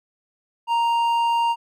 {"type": "tone with hard clipping", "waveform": "sine", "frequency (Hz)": 932.3, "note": "A#5", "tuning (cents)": 0, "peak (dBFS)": -19, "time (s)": [0.67, 1.56], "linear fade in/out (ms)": 50, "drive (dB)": 6, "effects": []}